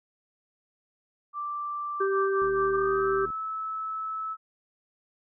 sine tone with pitch glide, 1174.7 to 1303.4 Hz, D6 to E6, 0 to -20 cents, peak -30 dBFS, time 1.33-4.37 s, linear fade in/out 50 ms, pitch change +180 cents, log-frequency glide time 2.7-3.1 s
harmonic tone, 390 Hz, G4, 9 cents flat, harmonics 1 / 3 / 4, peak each -24 / -32 / -34 dBFS, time 2-3.26 s, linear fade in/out 10 ms
click train, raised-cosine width 3 ms, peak -34 dBFS, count 69, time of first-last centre 2.42-3.303 s, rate 77 Hz
effects none

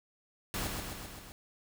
pink noise with echo, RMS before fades -35 dBFS, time 0.54-0.67 s, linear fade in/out 0 ms, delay 130 ms, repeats 5, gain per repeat -3 dB, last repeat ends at 1.32 s, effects none

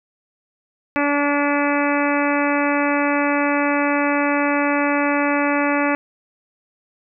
harmonic tone, 287.9 Hz, D4, 34 cents flat, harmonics 1 / 2 / 3 / 4 / 5 / 6 / 7 / 8 / 9, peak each -20 / -23 / -25 / -26 / -27 / -28 / -28 / -29 / -30 dBFS, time 0.96-5.95 s, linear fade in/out 0 ms, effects none

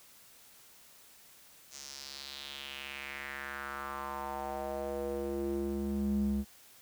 square tone with band-pass filter sweep, 69.3 Hz, C#2, in tune, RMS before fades -37 dBFS, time 1.7-6.45 s, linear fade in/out 50 ms, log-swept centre 6500 to 170 Hz, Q 3.3, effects white hiss -58 dBFS RMS until 6.81 s

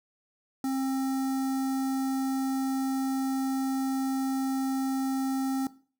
square tone with notch filter, 266.4 Hz, C4, 31 cents sharp, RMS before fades -29 dBFS, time 0.64-5.67 s, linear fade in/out 2 ms, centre 2700 Hz, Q 0.57, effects noise-tail reverb RT60 0.4 s tail -17 dB re dry

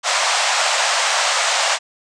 pink band-pass noise, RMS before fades -18 dBFS, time 0.03-1.79 s, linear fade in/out 50 ms, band 600 to 8400 Hz, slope 48 dB/octave, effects resampled to 22050 Hz

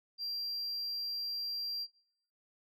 sine tone, 4740 Hz, D8, 15 cents sharp, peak -33 dBFS, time 0.18-1.87 s, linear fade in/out 50 ms, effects noise-tail reverb RT60 0.7 s tail -25 dB re dry + tanh soft clip ceiling -34 dBFS

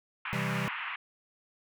white band-pass noise, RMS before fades -37 dBFS, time 0.25-0.96 s, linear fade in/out 5 ms, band 890 to 2700 Hz, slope 48 dB/octave
square chord, C major, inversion none, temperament equal, 130.81 / 164.81 / 196 Hz, C3 / E3 / G3, 0 / 0 / 0 cents, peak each -36 dBFS, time 0.33-0.68 s, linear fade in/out 0 ms
effects none

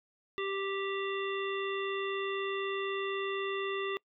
harmonic tone, 392 Hz, G4, in tune, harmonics 1 / 3 / 5 / 7 / 9, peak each -34 / -39 / -41 / -42 / -44 dBFS, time 0.38-3.97 s, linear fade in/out 0 ms, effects noise-tail reverb RT60 0.1 s tail -24 dB re dry

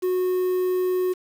triangle tone with quantisation, 366 Hz, F#4, 19 cents flat, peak -18 dBFS, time 0.02-1.14 s, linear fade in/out 20 ms, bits 7, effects none

